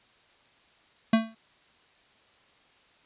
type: tone with exponential decay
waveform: square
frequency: 223.7 Hz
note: A3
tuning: 29 cents sharp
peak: -16 dBFS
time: 1.13-1.35 s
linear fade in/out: 5 ms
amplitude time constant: 46 ms
effects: white hiss -61 dBFS RMS until 3.05 s + resampled to 8000 Hz